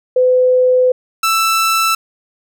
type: tone pair in turn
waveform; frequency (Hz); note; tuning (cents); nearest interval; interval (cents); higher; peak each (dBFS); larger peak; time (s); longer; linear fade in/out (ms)
sine / sawtooth; 506 / 1325.4; B4 / E6; +42 / +9; octave + perfect fourth; 1667; second; -8; neither; 0.16-0.92 / 1.23-1.95; first; 5
effects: none